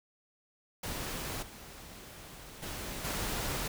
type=noise with level steps; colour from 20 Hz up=pink; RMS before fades=-38 / -49 / -40 / -35 dBFS; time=0.83-3.68 s; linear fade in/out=5 ms; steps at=1.42 / 2.62 / 3.04 s; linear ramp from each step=10 ms; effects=none